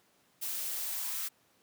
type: noise with high-pass filter sweep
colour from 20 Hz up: blue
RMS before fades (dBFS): -36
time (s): 0.41-1.29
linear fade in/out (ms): 20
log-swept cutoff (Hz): 230 to 1400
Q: 1.9
effects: pink hiss -68 dBFS RMS until 1.62 s + high-pass 150 Hz 12 dB/octave